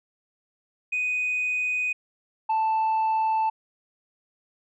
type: tone pair in turn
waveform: sine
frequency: 2493 / 881.4 Hz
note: D#7 / A5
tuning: +3 / +3 cents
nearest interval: octave + tritone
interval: 1800 cents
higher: first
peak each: -22 / -18 dBFS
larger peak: second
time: 0.92-1.93 / 2.49-3.5 s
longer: neither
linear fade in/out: 10 ms
effects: tanh soft clip ceiling -20 dBFS